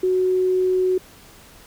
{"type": "tone", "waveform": "sine", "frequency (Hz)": 370, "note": "F#4", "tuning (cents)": 0, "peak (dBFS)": -16, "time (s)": [0.03, 0.98], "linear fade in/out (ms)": 5, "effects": ["pink hiss -47 dBFS RMS until 1.66 s"]}